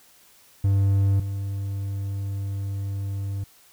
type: tone pair in turn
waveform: triangle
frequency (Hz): 98.5 / 98.87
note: G2 / G2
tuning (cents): +9 / +15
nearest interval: unison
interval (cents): 6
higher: second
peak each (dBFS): -15 / -24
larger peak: first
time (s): 0.64-1.2 / 1.2-3.44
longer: second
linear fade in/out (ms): 5
effects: white hiss -55 dBFS RMS until 3.72 s